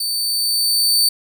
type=tone with level ramp; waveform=sawtooth; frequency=4558 Hz; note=C#8; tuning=47 cents sharp; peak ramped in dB=-17 to -9 dBFS; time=0-1.09 s; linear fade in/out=5 ms; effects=none